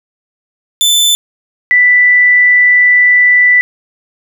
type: tone pair in turn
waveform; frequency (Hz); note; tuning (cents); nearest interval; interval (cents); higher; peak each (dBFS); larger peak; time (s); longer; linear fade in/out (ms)
sawtooth / sine; 3525 / 1978.3; A7 / B6; +2 / +2; minor seventh; 1000; first; -4; neither; 0.81-1.15 / 1.71-3.61; second; 0
effects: none